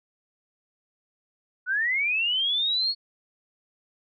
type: linear sweep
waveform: sine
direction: up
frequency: 1443 to 4393 Hz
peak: -22 dBFS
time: 1.66-2.95 s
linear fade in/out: 50 ms
effects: none